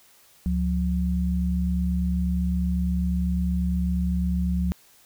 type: tone pair together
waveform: sine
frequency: 71.2 / 179.41 Hz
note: C#2 / F3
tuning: +47 / +47 cents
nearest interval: octave + major third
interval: 1600 cents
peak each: -24 dBFS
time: 0.46-4.72 s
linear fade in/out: 0 ms
effects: white hiss -56 dBFS RMS until 5.05 s